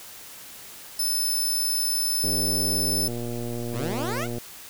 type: tone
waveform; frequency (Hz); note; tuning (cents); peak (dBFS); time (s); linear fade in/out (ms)
15% pulse; 5274; E8; 0; -17; 0.99-3.08; 5
type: click train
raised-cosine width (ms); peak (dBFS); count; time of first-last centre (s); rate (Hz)
2; -20; 256; 2.24-4.383; 119
type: exponential sweep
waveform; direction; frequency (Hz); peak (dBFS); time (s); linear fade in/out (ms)
15% pulse; up; 96.3 to 795; -22; 3.72-4.28; 50
effects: white hiss -43 dBFS RMS until 4.69 s